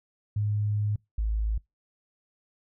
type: tone pair in turn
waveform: sine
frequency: 104.5 / 53.81 Hz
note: G#2 / A1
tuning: +11 / -38 cents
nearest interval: major seventh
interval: 1149 cents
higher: first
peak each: -24 dBFS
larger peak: neither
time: 0.36-0.96 / 1.18-1.58 s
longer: first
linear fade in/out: 5 ms
effects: noise-tail reverb RT60 0.2 s tail -25 dB re dry